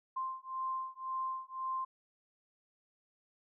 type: beating tone pair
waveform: sine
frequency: 1046.5 / 1048.4 Hz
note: C6 / C6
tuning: 0 / +3 cents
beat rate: 1.9 Hz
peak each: -39 / -39 dBFS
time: 0.16-1.85 s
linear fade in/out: 10 ms
effects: none